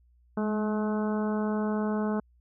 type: harmonic tone with a mistuned harmonic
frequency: 213.7 Hz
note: G#3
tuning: 50 cents sharp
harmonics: 1 / 2 / 3 / 4 / 5 / 6 / 7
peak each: -27 / -33 / -37 / -39 / -41 / -43 / -44 dBFS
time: 0.37-2.2 s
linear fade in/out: 5 ms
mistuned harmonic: 1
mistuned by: -23 cents
effects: added 60 Hz sine -59 dBFS peak until 2.4 s